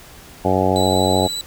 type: harmonic tone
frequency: 93.6 Hz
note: F#2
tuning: 20 cents sharp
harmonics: 1 / 2 / 3 / 4 / 5 / 6 / 7 / 8 / 9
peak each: -23 / -23 / -23 / -23 / -23 / -23 / -23 / -23 / -23 dBFS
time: 0.44-1.28 s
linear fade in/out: 20 ms
type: tone with vibrato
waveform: 35% pulse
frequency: 3951 Hz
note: B7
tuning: in tune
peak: -22 dBFS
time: 0.76-1.41 s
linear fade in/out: 0 ms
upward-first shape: triangle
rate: 15 Hz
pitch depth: 18 cents each way
effects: pink hiss -42 dBFS RMS until 1.46 s